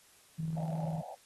sine tone with tremolo, 160.7 Hz, E3, 44 cents flat, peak -31 dBFS, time 0.38-1.02 s, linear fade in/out 20 ms, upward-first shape square, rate 20 Hz, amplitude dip 40%
pink band-pass noise, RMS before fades -44 dBFS, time 0.56-1.15 s, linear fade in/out 10 ms, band 550 to 850 Hz, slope 96 dB/octave
effects white hiss -62 dBFS RMS until 1.25 s + AAC 32 kbps

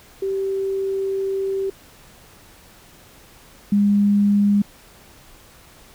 sine tone pair in turn, 388.2 / 203.5 Hz, G4 / G#3, -17 / -35 cents, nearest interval major seventh, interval 1118 cents, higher first, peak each -20 / -13 dBFS, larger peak second, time 0.22-1.7 / 3.72-4.62 s, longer first, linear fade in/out 5 ms, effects pink hiss -48 dBFS RMS until 5.94 s

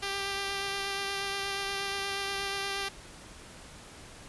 5% pulse tone with vibrato, 395.1 Hz, G4, 14 cents sharp, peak -20 dBFS, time 0.02-2.89 s, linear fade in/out 10 ms, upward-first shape sine, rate 8.4 Hz, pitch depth 12 cents each way, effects pink hiss -49 dBFS RMS until 4.28 s + resampled to 24000 Hz

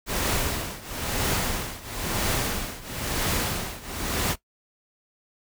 pink noise with tremolo, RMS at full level -24 dBFS, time 0.06-4.36 s, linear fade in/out 50 ms, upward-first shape triangle, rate 1 Hz, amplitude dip 90%, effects noise-tail reverb RT60 0.1 s tail -17 dB re dry

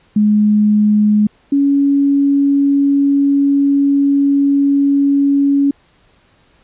sine tone pair in turn, 210 / 280.3 Hz, G#3 / C#4, +19 / +19 cents, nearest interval perfect fourth, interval 500 cents, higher second, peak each -8 / -9 dBFS, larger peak first, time 0.16-1.27 / 1.52-5.71 s, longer second, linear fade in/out 5 ms, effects pink hiss -53 dBFS RMS until 6.63 s + resampled to 8000 Hz

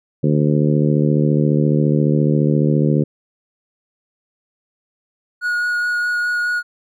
harmonic tone, 74.5 Hz, D2, 25 cents sharp, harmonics 2 / 3 / 4 / 5 / 6 / 7, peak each -15 / -19 / -21 / -23 / -25 / -26 dBFS, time 0.23-3.04 s, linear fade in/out 10 ms
triangle tone with vibrato, 1449 Hz, F#6, 37 cents flat, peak -15 dBFS, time 5.41-6.63 s, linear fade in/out 50 ms, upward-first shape sine, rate 4.8 Hz, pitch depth 9 cents each way
effects none

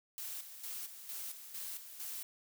blue noise with tremolo, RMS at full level -43 dBFS, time 0.18-2.23 s, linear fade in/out 0 ms, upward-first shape square, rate 2.2 Hz, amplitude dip 60%, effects none

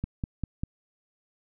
click train, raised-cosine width 5 ms, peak -17 dBFS, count 4, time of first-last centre 0.04-0.635 s, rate 5.04 Hz, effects none

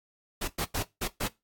pink noise bursts at uneven times, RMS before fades -31 dBFS, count 5, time 0.41-0.48 / 0.58-0.65 / 0.74-0.83 / 1.01-1.08 / 1.2-1.28 s, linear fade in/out 10 ms, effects noise-tail reverb RT60 0.2 s tail -18 dB re dry + AAC 64 kbps

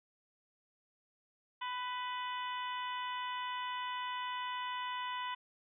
harmonic tone with a mistuned harmonic, 498.3 Hz, B4, 15 cents sharp, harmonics 2 / 3 / 4 / 5 / 6 / 7, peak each -38 / -48 / -46 / -52 / -46 / -51 dBFS, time 1.61-5.35 s, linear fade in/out 10 ms, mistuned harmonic 4, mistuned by -18 cents, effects none

